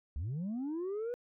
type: linear sweep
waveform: sine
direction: up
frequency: 62.5 to 495.5 Hz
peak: -32 dBFS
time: 0.16-1.14 s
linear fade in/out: 0 ms
effects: tanh soft clip ceiling -33 dBFS